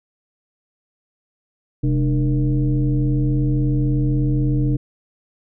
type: tone with frequency modulation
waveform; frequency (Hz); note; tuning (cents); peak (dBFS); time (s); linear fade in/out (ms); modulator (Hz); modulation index
sine; 130.81; C3; 0; -15; 1.83-4.77; 10; 169; 1
effects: none